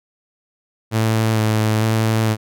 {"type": "tone with vibrato", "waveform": "sawtooth", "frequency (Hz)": 110, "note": "A2", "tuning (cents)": 0, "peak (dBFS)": -11, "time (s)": [0.91, 2.37], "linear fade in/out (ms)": 50, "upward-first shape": "square", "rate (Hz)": 1.1, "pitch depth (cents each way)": 17, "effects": []}